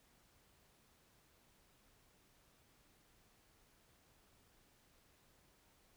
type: silence
effects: pink hiss -71 dBFS RMS until 5.96 s